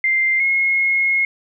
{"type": "tone pair in turn", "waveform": "sine", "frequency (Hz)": [2093, 2161], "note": ["C7", "C#7"], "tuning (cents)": [0, -45], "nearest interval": "minor second", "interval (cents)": 55, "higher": "second", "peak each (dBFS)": -14, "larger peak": "neither", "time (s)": [[0.04, 0.4], [0.4, 1.25]], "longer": "second", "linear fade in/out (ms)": 2, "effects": []}